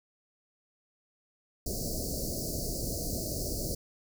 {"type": "band-stop noise", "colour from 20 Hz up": "pink", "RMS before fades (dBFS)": -34, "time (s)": [1.66, 3.75], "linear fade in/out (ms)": 5, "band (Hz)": [680, 4400], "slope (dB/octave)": 96, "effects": []}